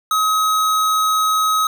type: tone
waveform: square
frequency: 1271 Hz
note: D#6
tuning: 36 cents sharp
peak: -15 dBFS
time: 0.11-1.67 s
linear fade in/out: 2 ms
effects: none